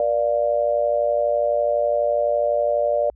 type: tone with amplitude modulation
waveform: sine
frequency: 587.3 Hz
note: D5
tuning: in tune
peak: -13 dBFS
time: 0-3.1 s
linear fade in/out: 2 ms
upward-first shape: sine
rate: 112 Hz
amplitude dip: 90%
effects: added 60 Hz sine -48 dBFS peak until 3.15 s